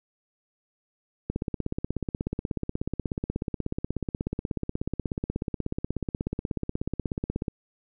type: click train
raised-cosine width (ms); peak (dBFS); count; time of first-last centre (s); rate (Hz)
3; -15; 103; 1.3-7.482; 16.5
effects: none